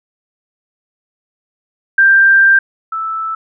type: tone pair in turn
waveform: sine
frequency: 1581 / 1316.8 Hz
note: G6 / E6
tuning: +14 / -2 cents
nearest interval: minor third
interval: 316 cents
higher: first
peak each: -5 / -17 dBFS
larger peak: first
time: 1.98-2.59 / 2.92-3.35 s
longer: first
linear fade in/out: 5 ms
effects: none